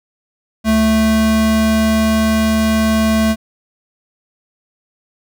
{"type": "tone pair together", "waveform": "square", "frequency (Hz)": [73.42, 220], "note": ["D2", "A3"], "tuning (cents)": [0, 0], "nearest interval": "octave + perfect fifth", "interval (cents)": 1900, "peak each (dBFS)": [-22, -12], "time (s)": [0.64, 3.36], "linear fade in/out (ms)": 50, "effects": []}